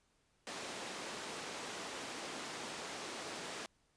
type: band-pass noise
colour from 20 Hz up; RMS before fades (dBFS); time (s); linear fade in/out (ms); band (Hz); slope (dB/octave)
pink; -45; 0.47-3.66; 0; 290 to 8100; 12
effects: pink hiss -75 dBFS RMS until 3.96 s + resampled to 22050 Hz